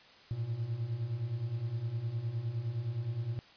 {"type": "beating tone pair", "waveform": "triangle", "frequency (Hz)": [109.4, 119.1], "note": ["A2", "A#2"], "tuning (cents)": [-9, 38], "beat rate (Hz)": 9.7, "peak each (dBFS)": [-37, -32], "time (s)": [0.31, 3.39], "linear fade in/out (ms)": 0, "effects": ["white hiss -57 dBFS RMS until 3.56 s", "resampled to 11025 Hz"]}